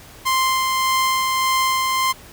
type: tone with tremolo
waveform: sawtooth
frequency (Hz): 1046.5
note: C6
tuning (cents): 0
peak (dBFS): -12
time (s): 0.25-2.13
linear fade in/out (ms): 20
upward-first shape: sine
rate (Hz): 1.7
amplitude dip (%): 25
effects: pink hiss -43 dBFS RMS until 2.32 s